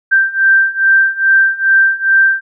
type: beating tone pair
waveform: sine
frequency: 1568 / 1570.4 Hz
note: G6 / G6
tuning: 0 / +3 cents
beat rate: 2.4 Hz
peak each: -12 / -10 dBFS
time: 0.11-2.41 s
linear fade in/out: 20 ms
effects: none